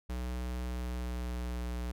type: tone with pitch glide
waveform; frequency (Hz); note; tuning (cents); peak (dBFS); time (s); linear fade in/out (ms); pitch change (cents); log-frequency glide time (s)
square; 61.7 to 60.57; B1 to B1; -1 to -33; -35; 0.09-1.92; 10; -32; 0.54-1.63
effects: none